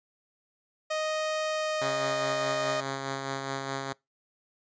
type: tone with pitch glide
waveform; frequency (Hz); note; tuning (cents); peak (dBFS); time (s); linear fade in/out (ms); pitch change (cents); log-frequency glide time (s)
sawtooth; 622.3 to 617.3; D#5 to D#5; 0 to -14; -24; 0.9-2.81; 10; -14; 1.48-2.05
type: tone with tremolo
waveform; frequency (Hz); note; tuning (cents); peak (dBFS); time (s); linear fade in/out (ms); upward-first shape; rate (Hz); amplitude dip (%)
5% pulse; 136; C#3; -33; -19; 1.81-3.93; 10; sine; 4.8; 35
effects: noise-tail reverb RT60 0.2 s tail -24 dB re dry + resampled to 16000 Hz